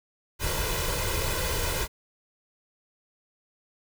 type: noise with comb filter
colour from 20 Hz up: pink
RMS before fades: -28 dBFS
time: 0.39-1.88 s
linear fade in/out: 50 ms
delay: 2 ms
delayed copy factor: +0.75
effects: none